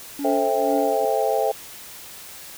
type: tone with tremolo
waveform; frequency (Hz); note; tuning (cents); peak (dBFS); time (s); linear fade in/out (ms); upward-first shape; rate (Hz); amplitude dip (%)
triangle; 284; C#4; +42; -20; 0.19-1.05; 2; triangle; 2.2; 100
type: chord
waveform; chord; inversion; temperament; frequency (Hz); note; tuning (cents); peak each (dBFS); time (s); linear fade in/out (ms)
sine; A minor seventh; none; just; 440 / 528 / 660 / 792; A4 / C5 / E5 / G5; 0 / +16 / +2 / +18; -24; 0.24-1.52; 10
effects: white hiss -40 dBFS RMS until 2.57 s